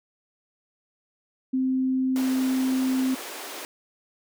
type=tone; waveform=sine; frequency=260.4 Hz; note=C4; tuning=8 cents flat; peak=-21 dBFS; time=1.53-3.15 s; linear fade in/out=10 ms
type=high-pass noise; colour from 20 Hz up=pink; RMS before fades=-37 dBFS; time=2.16-3.65 s; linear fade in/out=0 ms; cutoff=280 Hz; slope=48 dB/octave
effects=none